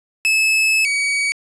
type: tone pair in turn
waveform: 40% pulse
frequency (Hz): 2600 / 2262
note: E7 / C#7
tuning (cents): -24 / +34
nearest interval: major second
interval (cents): 242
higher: first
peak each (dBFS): -12 / -16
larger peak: first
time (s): 0.25-0.85 / 0.85-1.32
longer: first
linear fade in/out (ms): 0
effects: resampled to 22050 Hz + 9-bit